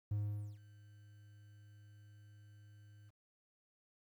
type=tone with ADSR envelope; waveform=triangle; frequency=103.83 Hz; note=G#2; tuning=in tune; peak=-31 dBFS; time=0.11-3.11 s; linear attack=6 ms; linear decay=460 ms; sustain=-24 dB; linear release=23 ms; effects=tanh soft clip ceiling -27 dBFS + 12-bit